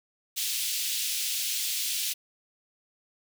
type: high-pass noise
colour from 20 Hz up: pink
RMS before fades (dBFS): -30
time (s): 0.36-2.14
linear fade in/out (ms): 20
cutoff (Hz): 2900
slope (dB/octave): 24
effects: none